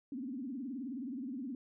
sine tone with vibrato, 258.5 Hz, C4, 21 cents flat, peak -38 dBFS, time 0.12-1.55 s, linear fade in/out 2 ms, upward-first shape triangle, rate 19 Hz, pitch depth 240 cents each way, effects none

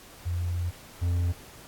sine / triangle tone pair in turn, 87.31 / 87.31 Hz, F2 / F2, 0 / 0 cents, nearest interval unison, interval 0 cents, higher neither, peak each -26 / -21 dBFS, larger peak second, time 0.25-0.71 / 1.01-1.33 s, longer first, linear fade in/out 20 ms, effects pink hiss -49 dBFS RMS until 1.67 s + AAC 64 kbps

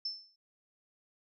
sine tone with exponential decay, 5300 Hz, E8, 9 cents sharp, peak -31 dBFS, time 0.05-0.36 s, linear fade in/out 5 ms, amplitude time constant 66 ms, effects none

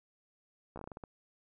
slowing click train, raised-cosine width 1 ms, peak -30 dBFS, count 9, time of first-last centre 0.76-1.038 s, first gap 14 ms, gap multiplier 1.25, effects none

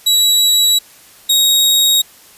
sawtooth tone pair in turn, 3898 / 3774 Hz, B7 / A#7, -23 / +21 cents, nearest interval minor second, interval 56 cents, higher first, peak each -6 dBFS, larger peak neither, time 0.06-0.79 / 1.29-2.02 s, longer neither, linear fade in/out 10 ms, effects white hiss -43 dBFS RMS until 2.37 s + resampled to 32000 Hz

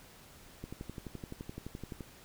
click train, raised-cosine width 3 ms, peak -28 dBFS, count 17, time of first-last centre 0.64-2.008 s, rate 11.7 Hz, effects pink hiss -56 dBFS RMS until 2.24 s

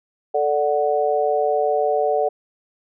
sine chord, D major, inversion second, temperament equal, 440 / 587.3 / 740 Hz, A4 / D5 / F#5, 0 / 0 / 0 cents, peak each -21 dBFS, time 0.34-2.29 s, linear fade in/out 10 ms, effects none

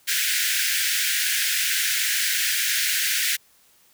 pink high-pass noise, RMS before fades -23 dBFS, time 0.07-3.37 s, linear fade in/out 20 ms, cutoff 1500 Hz, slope 96 dB/octave, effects white hiss -58 dBFS RMS until 3.93 s

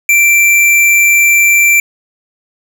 square tone, 2349 Hz, D7, in tune, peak -6 dBFS, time 0.09-1.8 s, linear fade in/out 2 ms, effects 8-bit

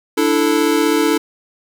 square chord, D suspended second, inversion none, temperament equal, 293.7 / 329.6 / 440 Hz, D4 / E4 / A4, 0 / 0 / 0 cents, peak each -18 dBFS, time 0.17-1.18 s, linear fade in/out 10 ms, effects none

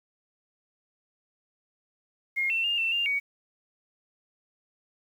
sine tone with pitch steps, 2139 / 2694 / 2815 / 2685 / 2797 / 2247 Hz, C7 / E7 / F7 / E7 / F7 / C#7, +38 / +37 / +13 / +31 / +2 / +23 cents, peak -24 dBFS, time 2.36-3.2 s, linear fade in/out 20 ms, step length 140 ms, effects 9-bit

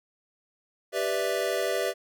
square chord, E minor seventh, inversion first, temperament equal, 392 / 493.9 / 587.3 / 659.3 Hz, G4 / B4 / D5 / E5, 0 / 0 / 0 / 0 cents, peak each -32 dBFS, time 0.92-1.94 s, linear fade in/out 50 ms, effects none

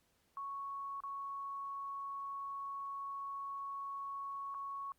sine tone with dropouts, 1108.7 Hz, C#6, in tune, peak -40 dBFS, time 0.37-4.92 s, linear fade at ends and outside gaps 1 ms, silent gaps 1.004-1.036 / 4.543-4.547 s, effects pink hiss -75 dBFS RMS until 4.98 s + Opus 48 kbps

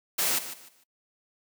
white noise with echo, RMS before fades -26 dBFS, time 0.18-0.39 s, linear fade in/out 10 ms, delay 150 ms, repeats 3, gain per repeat -12 dB, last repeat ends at 0.84 s, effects noise-tail reverb RT60 0.1 s tail -23 dB re dry + high-pass 200 Hz 12 dB/octave

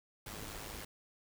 pink noise with amplitude modulation, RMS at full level -43 dBFS, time 0.26-0.85 s, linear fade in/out 5 ms, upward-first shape sine, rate 105 Hz, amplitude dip 55%, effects none

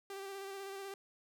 sawtooth tone with vibrato, 392 Hz, G4, in tune, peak -39 dBFS, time 0.1-0.94 s, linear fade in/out 2 ms, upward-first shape square, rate 16 Hz, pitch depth 20 cents each way, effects none

